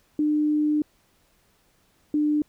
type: tone pair in turn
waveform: sine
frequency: 300.8 / 299.1 Hz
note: D4 / D4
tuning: +42 / +32 cents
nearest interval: unison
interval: 10 cents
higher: first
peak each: -19 dBFS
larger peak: neither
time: 0.19-0.82 / 2.14-2.42 s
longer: first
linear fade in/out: 2 ms
effects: pink hiss -64 dBFS RMS until 2.48 s